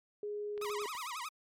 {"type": "tone", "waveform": "sine", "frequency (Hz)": 415.3, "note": "G#4", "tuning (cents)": 0, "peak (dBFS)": -36, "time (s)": [0.23, 0.86], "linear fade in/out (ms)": 2}
{"type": "clicks", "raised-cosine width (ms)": 0.3, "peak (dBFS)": -35, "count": 7, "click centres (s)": [0.578, 0.614, 0.648, 0.7, 0.819, 0.857, 0.951]}
{"type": "tone with vibrato", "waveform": "sawtooth", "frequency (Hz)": 1107, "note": "C#6", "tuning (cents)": -3, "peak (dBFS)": -35, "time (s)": [0.61, 1.29], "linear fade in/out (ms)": 10, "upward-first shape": "sine", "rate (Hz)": 11, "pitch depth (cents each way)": 270}
{"effects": ["MP3 64 kbps"]}